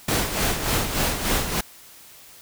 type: noise with tremolo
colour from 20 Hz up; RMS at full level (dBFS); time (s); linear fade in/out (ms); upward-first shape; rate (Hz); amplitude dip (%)
pink; -21; 0.08-1.61; 5; sine; 3.4; 60
effects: white hiss -47 dBFS RMS until 2.41 s